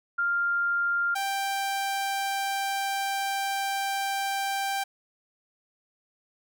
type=tone pair in turn; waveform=sine / sawtooth; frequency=1396.9 / 786.5 Hz; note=F6 / G5; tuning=0 / +6 cents; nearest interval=minor seventh; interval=994 cents; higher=first; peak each=-23 dBFS; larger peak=neither; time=0.18-1.15 / 1.15-4.84 s; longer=second; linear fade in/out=10 ms; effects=none